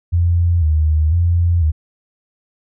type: tone with vibrato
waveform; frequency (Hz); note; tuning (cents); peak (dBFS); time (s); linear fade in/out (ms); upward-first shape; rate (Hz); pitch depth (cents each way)
sine; 81.7; E2; -15; -11; 0.12-1.72; 20; square; 1; 91
effects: none